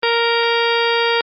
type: harmonic tone with a mistuned harmonic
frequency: 466.2 Hz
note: A#4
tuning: in tune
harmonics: 1 / 2 / 3 / 4 / 5 / 6 / 7 / 8 / 10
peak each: -18 / -21 / -23 / -24 / -25 / -26 / -26 / -27 / -28 dBFS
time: 0.03-1.21 s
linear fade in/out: 2 ms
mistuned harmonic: 10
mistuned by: +17 cents
effects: Opus 24 kbps